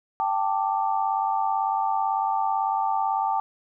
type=chord; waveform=sine; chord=G suspended second; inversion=none; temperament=just; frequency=784 / 882 / 1176 Hz; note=G5 / A5 / D6; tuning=0 / +4 / +2 cents; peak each=-25 / -25 / -30 dBFS; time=0.2-3.4 s; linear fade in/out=0 ms; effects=none